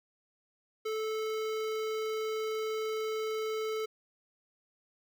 square tone with notch filter, 436.8 Hz, A4, 13 cents flat, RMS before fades -34 dBFS, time 0.85-3.86 s, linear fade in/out 10 ms, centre 10000 Hz, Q 0.78, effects none

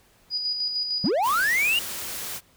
sine tone with tremolo, 4922 Hz, D#8, 20 cents flat, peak -23 dBFS, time 0.3-1.11 s, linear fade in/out 50 ms, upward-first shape square, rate 6.6 Hz, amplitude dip 40%
triangle linear sweep, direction up, 155.9 to 2906 Hz, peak -18 dBFS, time 1.04-1.79 s, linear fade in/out 2 ms
white noise, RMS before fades -33 dBFS, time 1.22-2.41 s, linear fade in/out 50 ms
effects pink hiss -59 dBFS RMS until 2.56 s

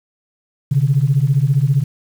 sine beating tone pair, 130.81 / 145.81 Hz, C3 / D3, 0 / -12 cents, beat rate 15 Hz, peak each -14 dBFS, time 0.71-1.84 s, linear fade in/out 10 ms, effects tanh soft clip ceiling -4 dBFS + 7-bit

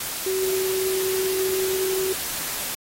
sine tone in noise, 378.4 Hz, F#4, 39 cents sharp, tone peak -22 dBFS, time 0.26-2.13 s, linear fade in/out 5 ms, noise white, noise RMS -29 dBFS, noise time 0-2.75 s, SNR +4 dB, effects AAC 48 kbps

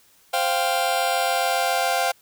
sawtooth chord, C suspended fourth, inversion none, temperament just, 523.3 / 697.7 / 784.9 Hz, C5 / F5 / G5, 0 / -2 / +2 cents, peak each -23 / -19 / -20 dBFS, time 0.33-2.12 s, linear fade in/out 10 ms, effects white hiss -57 dBFS RMS until 2.21 s

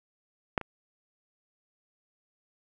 clicks, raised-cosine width 0.5 ms, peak -10 / -23 dBFS, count 2, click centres 0.578 / 0.613 s, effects none

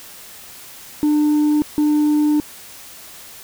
sine tone bursts at uneven times, 299.2 Hz, D4, 32 cents sharp, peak -10 dBFS, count 2, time 1.03-1.62 / 1.78-2.4 s, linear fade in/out 0 ms, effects tanh soft clip ceiling -12 dBFS + white hiss -39 dBFS RMS until 3.43 s

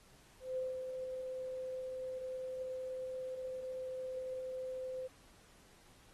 sine tone with ADSR envelope, 515 Hz, C5, 28 cents flat, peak -34 dBFS, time 0.4-5.08 s, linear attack 170 ms, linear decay 190 ms, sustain -5 dB, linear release 19 ms, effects pink hiss -64 dBFS RMS until 6.13 s + AAC 32 kbps

